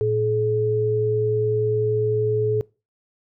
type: tone pair together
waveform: sine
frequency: 113.78 / 426.6 Hz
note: A#2 / G#4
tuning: -42 / +46 cents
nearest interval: octave + major seventh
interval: 2288 cents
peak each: -24 / -19 dBFS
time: 0.01-2.61 s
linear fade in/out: 0 ms
effects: noise-tail reverb RT60 0.3 s tail -23 dB re dry